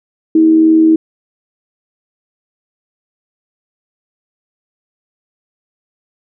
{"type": "tone with amplitude modulation", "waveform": "sine", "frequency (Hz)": 320, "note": "D#4", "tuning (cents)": 49, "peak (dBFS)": -3, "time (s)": [0.35, 0.96], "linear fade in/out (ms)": 5, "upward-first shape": "sine", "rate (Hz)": 82.5, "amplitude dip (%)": 40, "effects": []}